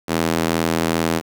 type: tone with high-pass filter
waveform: square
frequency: 41.22 Hz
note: E1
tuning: 1 cent sharp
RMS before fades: -20 dBFS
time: 0.07-1.22 s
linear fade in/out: 50 ms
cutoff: 240 Hz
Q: 0.94
effects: 7-bit